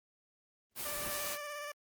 pink noise with exponential growth, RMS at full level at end -41 dBFS, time 0.71-1.1 s, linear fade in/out 2 ms, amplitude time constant 83 ms
white noise, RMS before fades -39 dBFS, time 0.75-1.38 s, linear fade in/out 50 ms
15% pulse tone with vibrato, 587.3 Hz, D5, in tune, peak -34 dBFS, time 0.85-1.72 s, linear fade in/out 5 ms, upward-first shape square, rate 17 Hz, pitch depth 21 cents each way
effects Opus 24 kbps

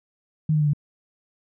sine tone with pitch steps, 155.56 / 152.18 / 148.88 / 145.65 Hz, D#3 / D#3 / D3 / D3, 0 / -38 / +24 / -14 cents, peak -17 dBFS, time 0.49-0.734 s, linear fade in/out 5 ms, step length 61 ms, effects none

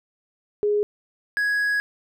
sine / triangle tone pair in turn, 415.3 / 1665.4 Hz, G#4 / G#6, 0 / +4 cents, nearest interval 2 octaves, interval 2404 cents, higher second, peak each -18 dBFS, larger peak neither, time 0.63-0.83 / 1.37-1.8 s, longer second, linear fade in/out 0 ms, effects none

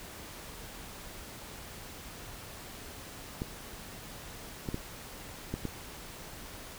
clicks, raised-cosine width 3 ms, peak -20 dBFS, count 5, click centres 3.419 / 4.688 / 4.744 / 5.54 / 5.653 s, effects pink hiss -46 dBFS RMS until 6.78 s

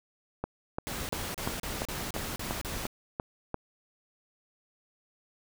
click train, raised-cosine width 1 ms, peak -17 dBFS, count 10, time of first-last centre 0.44-3.543 s, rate 2.9 Hz
pink noise bursts, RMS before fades -36 dBFS, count 8, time 0.87-2.868 s, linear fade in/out 0 ms, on 220 ms, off 34 ms
effects none

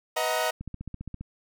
sawtooth chord, B major seventh, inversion none, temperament equal with one note detuned, 493.9 / 631.7 / 740 / 932.3 Hz, B4 / D#5 / F#5 / A#5, 0 / +26 / 0 / 0 cents, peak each -29 / -24 / -28 / -28 dBFS, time 0.16-0.51 s, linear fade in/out 10 ms
click train, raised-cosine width 5 ms, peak -24 dBFS, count 10, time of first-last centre 0.61-1.21 s, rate 15 Hz
effects none

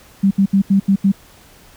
sine tone bursts at uneven times, 196 Hz, G3, in tune, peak -9 dBFS, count 6, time 0.23-0.31 / 0.38-0.46 / 0.53-0.62 / 0.7-0.8 / 0.88-0.96 / 1.04-1.12 s, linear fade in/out 10 ms, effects pink hiss -46 dBFS RMS until 1.76 s

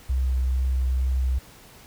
sine tone with vibrato, 64.4 Hz, C2, 27 cents flat, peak -20 dBFS, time 0.09-1.39 s, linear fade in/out 10 ms, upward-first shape sine, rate 2.2 Hz, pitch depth 11 cents each way, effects pink hiss -49 dBFS RMS until 1.86 s

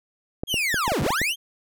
clicks, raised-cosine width 2 ms, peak -14 dBFS, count 9, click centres 0.435 / 0.542 / 0.743 / 0.879 / 0.92 / 1.018 / 1.064 / 1.105 / 1.216 s
40% pulse linear two-way sweep, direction down then up, 3322 to 48.6 to 3285 Hz, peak -21 dBFS, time 0.47-1.36 s, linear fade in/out 50 ms, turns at 1.02 s
effects none

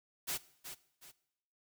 white noise with echo, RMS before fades -37 dBFS, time 0.27-0.38 s, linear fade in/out 20 ms, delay 370 ms, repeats 2, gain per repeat -9 dB, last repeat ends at 1.12 s, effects noise-tail reverb RT60 0.8 s tail -19 dB re dry

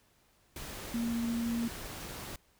sine tone in noise, 233.1 Hz, A#3, in tune, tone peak -30 dBFS, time 0.94-1.68 s, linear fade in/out 2 ms, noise pink, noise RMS -43 dBFS, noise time 0.56-2.36 s, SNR +10 dB, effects pink hiss -68 dBFS RMS until 2.59 s

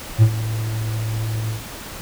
triangle tone with ADSR envelope, 110.4 Hz, A2, 6 cents sharp, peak -4 dBFS, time 0.18-1.64 s, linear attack 42 ms, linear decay 71 ms, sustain -15 dB, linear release 140 ms, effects pink hiss -34 dBFS RMS until 2.01 s

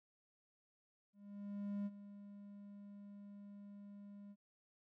triangle tone with ADSR envelope, 202.5 Hz, G#3, 43 cents flat, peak -36 dBFS, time 1.13-4.36 s, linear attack 730 ms, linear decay 38 ms, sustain -14 dB, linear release 50 ms, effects none

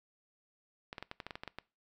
clicks, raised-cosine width 0.3 ms, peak -25 dBFS, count 11, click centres 0.929 / 0.982 / 1.026 / 1.114 / 1.202 / 1.266 / 1.308 / 1.355 / 1.435 / 1.477 / 1.586 s, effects noise-tail reverb RT60 0.3 s tail -22 dB re dry

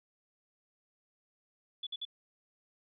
sine tone bursts, 3446 Hz, A7, 37 cents flat, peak -36 dBFS, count 3, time 1.83-2.052 s, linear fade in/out 5 ms, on 38 ms, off 54 ms, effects none

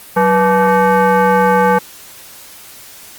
sine tone with frequency modulation, 186.9 Hz, F#3, 18 cents sharp, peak -8 dBFS, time 0.16-1.79 s, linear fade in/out 10 ms, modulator 676 Hz, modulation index 1.7, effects white hiss -37 dBFS RMS until 3.18 s + Opus 32 kbps

